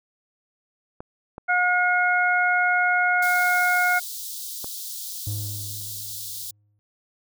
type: clicks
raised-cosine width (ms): 1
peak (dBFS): -22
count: 3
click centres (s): 1.005 / 1.381 / 4.644
type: harmonic tone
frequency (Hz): 720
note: F#5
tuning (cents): -47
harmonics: 1 / 2 / 3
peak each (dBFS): -23 / -20 / -25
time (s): 1.48-4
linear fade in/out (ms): 20
type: high-pass noise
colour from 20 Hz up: white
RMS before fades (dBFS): -34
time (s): 3.22-6.51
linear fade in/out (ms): 5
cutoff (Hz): 3500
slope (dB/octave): 48
type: tone with exponential decay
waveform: triangle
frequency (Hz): 103.7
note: G#2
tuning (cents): -2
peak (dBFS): -23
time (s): 5.27-6.79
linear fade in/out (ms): 0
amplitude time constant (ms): 330
effects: none